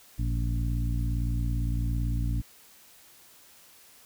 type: harmonic tone with a mistuned harmonic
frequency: 57.7 Hz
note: A#1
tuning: 17 cents flat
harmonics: 1 / 2 / 3 / 4 / 5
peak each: -27 / -30 / -39 / -40 / -40 dBFS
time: 0.18-2.42 s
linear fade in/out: 20 ms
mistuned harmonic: 1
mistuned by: -120 cents
effects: white hiss -55 dBFS RMS until 4.05 s